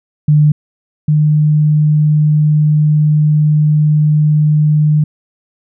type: tone pair in turn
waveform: sine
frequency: 150 / 151.48 Hz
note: D3 / D#3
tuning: +37 / -46 cents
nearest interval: unison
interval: 17 cents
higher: second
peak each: -5 / -7 dBFS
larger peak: first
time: 0.28-0.52 / 1.08-5.04 s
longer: second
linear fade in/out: 5 ms
effects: none